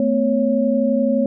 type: tone cluster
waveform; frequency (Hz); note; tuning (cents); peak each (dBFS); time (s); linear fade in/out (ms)
sine; 221.4 / 253.1 / 553; A3 / B3 / C#5; +11 / +43 / -4; -19; 0-1.26; 2
effects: none